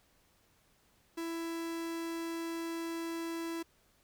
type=tone; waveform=45% pulse; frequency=332 Hz; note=E4; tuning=12 cents sharp; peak=-36 dBFS; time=1.17-3.63 s; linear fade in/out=10 ms; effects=pink hiss -69 dBFS RMS until 4.03 s